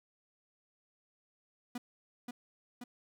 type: tone with echo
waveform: 45% pulse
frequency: 244.1 Hz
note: B3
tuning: 20 cents flat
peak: -37 dBFS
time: 1.75-1.78 s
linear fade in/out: 5 ms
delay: 530 ms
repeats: 2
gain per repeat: -3 dB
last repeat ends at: 2.84 s
effects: none